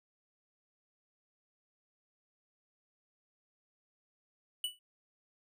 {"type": "tone with exponential decay", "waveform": "square", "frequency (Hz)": 2960, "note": "F#7", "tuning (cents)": 0, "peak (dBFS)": -30, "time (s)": [4.64, 4.79], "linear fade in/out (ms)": 2, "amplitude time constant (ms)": 31, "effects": []}